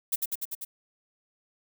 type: noise with echo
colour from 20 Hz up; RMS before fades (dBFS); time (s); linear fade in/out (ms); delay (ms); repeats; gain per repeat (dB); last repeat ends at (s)
violet; -26; 0.12-0.16; 10; 98; 5; -2; 0.65
effects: none